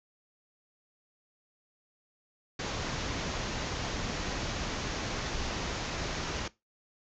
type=low-pass noise; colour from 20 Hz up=pink; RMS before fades=-35 dBFS; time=2.59-6.48 s; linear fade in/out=5 ms; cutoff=6900 Hz; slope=96 dB/octave; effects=noise-tail reverb RT60 0.2 s tail -19 dB re dry